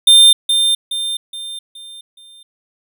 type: tone with echo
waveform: square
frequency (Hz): 3600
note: A7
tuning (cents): +39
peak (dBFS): -5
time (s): 0.07-0.33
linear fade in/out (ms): 5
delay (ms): 420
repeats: 5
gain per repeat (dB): -7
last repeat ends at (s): 2.43
effects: none